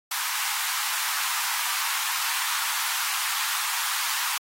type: high-pass noise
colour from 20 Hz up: pink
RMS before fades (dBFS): -28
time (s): 0.11-4.38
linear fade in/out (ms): 5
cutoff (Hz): 880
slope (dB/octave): 48
effects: AAC 48 kbps